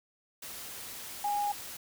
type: tone in noise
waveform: sine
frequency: 821 Hz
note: G#5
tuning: 20 cents flat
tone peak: -28 dBFS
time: 1.24-1.52 s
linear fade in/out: 5 ms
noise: white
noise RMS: -43 dBFS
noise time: 0.42-1.77 s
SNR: +12 dB
effects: none